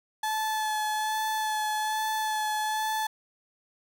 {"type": "tone with vibrato", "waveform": "35% pulse", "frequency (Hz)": 863, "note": "A5", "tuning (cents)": -34, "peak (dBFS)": -25, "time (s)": [0.23, 3.07], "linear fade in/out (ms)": 5, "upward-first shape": "sine", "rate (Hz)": 1.2, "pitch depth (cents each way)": 15, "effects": []}